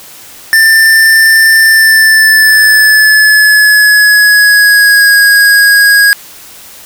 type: tone with pitch glide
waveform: square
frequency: 1785 to 1646.3 Hz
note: A6 to G#6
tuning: +24 to -16 cents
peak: -3 dBFS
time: 0.53-6.13 s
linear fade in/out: 0 ms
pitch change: -140 cents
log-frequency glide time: 1.61-5.15 s
effects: white hiss -32 dBFS RMS until 6.85 s